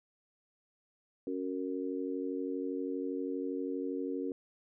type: chord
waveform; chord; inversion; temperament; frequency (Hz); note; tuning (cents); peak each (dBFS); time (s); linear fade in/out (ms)
sine; F# major; second; just; 277.5 / 370 / 462.5; C#4 / F#4 / A#4; +2 / 0 / -14; -36 / -39 / -39; 1.27-4.32; 2
effects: none